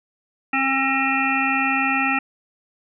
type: harmonic tone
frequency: 268.3 Hz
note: C4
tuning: 44 cents sharp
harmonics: 1 / 3 / 5 / 7 / 9 / 10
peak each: -25 / -25 / -25 / -25 / -25 / -25 dBFS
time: 0.53-2.19 s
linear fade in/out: 5 ms
effects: none